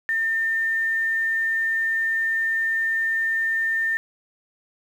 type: tone with quantisation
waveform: sine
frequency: 1805 Hz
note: A6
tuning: 44 cents sharp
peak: -20 dBFS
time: 0.09-3.97 s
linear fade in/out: 0 ms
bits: 8
effects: none